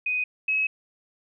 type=tone pair in turn; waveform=sine; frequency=2498 / 2565 Hz; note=D#7 / E7; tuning=+6 / -48 cents; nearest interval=unison; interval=46 cents; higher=second; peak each=-23 / -21 dBFS; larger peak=second; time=0.06-0.24 / 0.48-0.67 s; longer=second; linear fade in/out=5 ms; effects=none